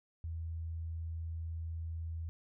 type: tone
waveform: sine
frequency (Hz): 82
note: E2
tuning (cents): -9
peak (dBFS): -37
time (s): 0.24-2.29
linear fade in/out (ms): 0
effects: none